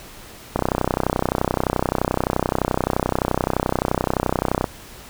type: click train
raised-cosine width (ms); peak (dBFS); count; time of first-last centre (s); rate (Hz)
1; -4; 130; 0.56-4.642; 31.6
effects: pink hiss -41 dBFS RMS until 5.09 s